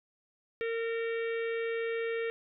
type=harmonic tone; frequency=458.5 Hz; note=A#4; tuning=29 cents flat; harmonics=1 / 3 / 4 / 5 / 6 / 7 / 8; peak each=-31 / -45 / -41 / -43 / -49 / -54 / -56 dBFS; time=0.61-2.3 s; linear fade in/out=0 ms; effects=none